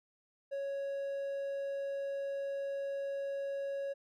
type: tone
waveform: triangle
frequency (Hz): 554.4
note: C#5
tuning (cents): 0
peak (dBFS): -33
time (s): 0.51-3.94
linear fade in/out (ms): 20
effects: none